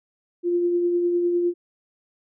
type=tone with tremolo; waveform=sine; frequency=349.2 Hz; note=F4; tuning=in tune; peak=-17 dBFS; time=0.43-1.54 s; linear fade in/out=50 ms; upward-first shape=triangle; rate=9.9 Hz; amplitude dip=35%; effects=none